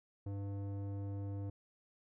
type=tone with low-pass filter; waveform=square; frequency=99.7 Hz; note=G2; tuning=30 cents sharp; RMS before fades=-41 dBFS; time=0.26-1.5 s; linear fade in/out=5 ms; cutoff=520 Hz; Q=0.84; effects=none